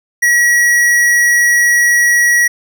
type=tone with hard clipping; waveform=sine; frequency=1918 Hz; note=A#6; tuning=49 cents sharp; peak=-9 dBFS; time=0.22-2.48 s; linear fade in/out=10 ms; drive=15 dB; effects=none